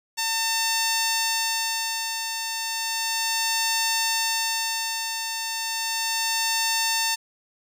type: tone with tremolo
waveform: 5% pulse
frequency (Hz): 900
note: A5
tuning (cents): +39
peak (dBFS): -9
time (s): 0.17-7.16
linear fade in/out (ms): 20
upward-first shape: sine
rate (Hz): 0.34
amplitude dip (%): 50
effects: none